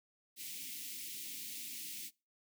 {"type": "band-stop noise", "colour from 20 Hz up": "white", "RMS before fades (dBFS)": -45, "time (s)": [0.36, 2.11], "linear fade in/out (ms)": 50, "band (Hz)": [330, 2100], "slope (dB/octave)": 48, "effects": ["noise-tail reverb RT60 0.3 s tail -24 dB re dry", "high-pass 200 Hz 12 dB/octave"]}